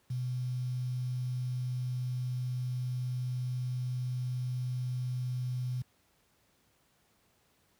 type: tone with quantisation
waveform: sine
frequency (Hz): 125.7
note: B2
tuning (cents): +31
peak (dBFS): -31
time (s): 0.1-5.82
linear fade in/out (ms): 5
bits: 9
effects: pink hiss -70 dBFS RMS until 7.79 s + high-pass 60 Hz 12 dB/octave